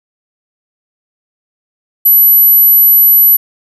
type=tone; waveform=sine; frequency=11820 Hz; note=F#9; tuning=3 cents flat; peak=-3 dBFS; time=2.05-3.37 s; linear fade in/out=10 ms; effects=none